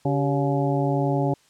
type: harmonic tone with a mistuned harmonic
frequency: 141.3 Hz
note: C#3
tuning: 34 cents sharp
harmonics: 1 / 2 / 3 / 4 / 5 / 6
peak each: -23 / -26 / -28 / -29 / -30 / -31 dBFS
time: 0.05-1.34 s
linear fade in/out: 5 ms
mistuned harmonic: 3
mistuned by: -130 cents
effects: white hiss -59 dBFS RMS until 1.49 s + low-pass 8000 Hz 12 dB/octave